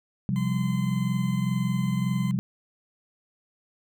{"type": "chord", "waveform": "sine", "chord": "C suspended fourth", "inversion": "none", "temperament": "equal with one note detuned", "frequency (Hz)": [130.81, 174.11, 196], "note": ["C3", "F3", "G3"], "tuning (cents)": [0, -5, 0], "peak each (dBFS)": [-27, -28, -27], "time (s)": [0.29, 2.39], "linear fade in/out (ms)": 0}
{"type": "tone", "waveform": "20% pulse", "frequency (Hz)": 1030, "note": "C6", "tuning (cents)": -28, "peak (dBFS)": -34, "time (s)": [0.36, 2.31], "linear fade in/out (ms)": 0}
{"effects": []}